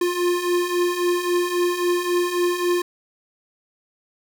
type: beating tone pair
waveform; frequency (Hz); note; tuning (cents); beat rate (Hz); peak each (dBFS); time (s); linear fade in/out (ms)
square; 350.3 / 354; F4 / F4; +5 / +23; 3.7; -26 / -21; 0.01-2.82; 5
effects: none